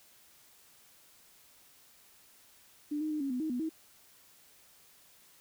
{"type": "tone with pitch steps", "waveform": "sine", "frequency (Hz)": [295.8, 309.2, 304.2, 275.6, 250.2, 314.1, 246.1, 319], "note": ["D4", "D#4", "D#4", "C#4", "B3", "D#4", "B3", "D#4"], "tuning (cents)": [13, -11, -39, -10, 23, 16, -6, 43], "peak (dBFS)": -31, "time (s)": [2.91, 3.694], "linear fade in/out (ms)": 10, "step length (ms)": 98, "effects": ["white hiss -61 dBFS RMS until 5.4 s"]}